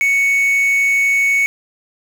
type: tone with quantisation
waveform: triangle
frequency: 2222 Hz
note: C#7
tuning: 4 cents sharp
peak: -10 dBFS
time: 0.01-1.46 s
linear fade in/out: 0 ms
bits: 5
effects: none